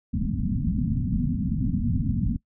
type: low-pass noise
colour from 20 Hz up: white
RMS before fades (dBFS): -25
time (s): 0.13-2.37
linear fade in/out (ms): 10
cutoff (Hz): 260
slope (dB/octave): 96
effects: noise-tail reverb RT60 0.1 s tail -21 dB re dry